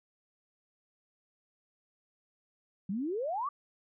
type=exponential sweep; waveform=sine; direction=up; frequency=181.1 to 1200 Hz; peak=-31 dBFS; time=2.89-3.49 s; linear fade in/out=5 ms; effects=none